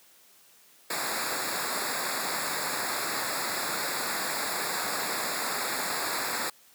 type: noise with comb filter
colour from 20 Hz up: pink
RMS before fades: -31 dBFS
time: 0.9-6.5 s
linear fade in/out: 5 ms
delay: 0.33 ms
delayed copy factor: -1
effects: white hiss -58 dBFS RMS until 6.74 s + high-pass 150 Hz 12 dB/octave